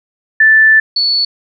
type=tone pair in turn; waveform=sine; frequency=1760 / 4435 Hz; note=A6 / C#8; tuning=0 / 0 cents; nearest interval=octave + major third; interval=1600 cents; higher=second; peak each=-4 / -10 dBFS; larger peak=first; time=0.4-0.8 / 0.96-1.25 s; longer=first; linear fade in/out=5 ms; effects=none